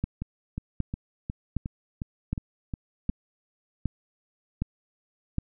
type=two click trains; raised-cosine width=5 ms; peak=-19 / -14 dBFS; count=9 / 8; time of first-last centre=0.22-3.098 / 0.04-5.384 s; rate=2.78 / 1.31 Hz; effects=none